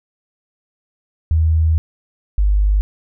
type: tone pair in turn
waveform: sine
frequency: 80 / 50.4 Hz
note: D#2 / G1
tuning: +49 / +49 cents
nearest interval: minor sixth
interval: 800 cents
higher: first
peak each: -11 dBFS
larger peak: neither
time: 1.31-1.78 / 2.38-2.81 s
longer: first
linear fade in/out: 0 ms
effects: none